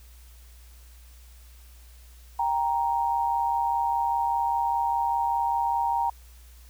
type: tone pair together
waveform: sine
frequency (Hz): 789 / 934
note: G5 / A#5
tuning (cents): +11 / +3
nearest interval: minor third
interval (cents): 292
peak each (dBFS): -27 / -24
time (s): 2.39-6.1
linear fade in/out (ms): 5
effects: added 60 Hz sine -47 dBFS peak until 6.69 s + white hiss -57 dBFS RMS until 6.69 s